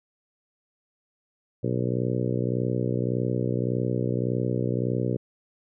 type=harmonic tone; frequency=61.74 Hz; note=B1; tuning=in tune; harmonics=2 / 3 / 4 / 5 / 6 / 7 / 8 / 9; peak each=-27 / -31 / -33 / -33 / -33 / -33 / -34 / -39 dBFS; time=1.63-5.17 s; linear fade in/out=10 ms; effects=none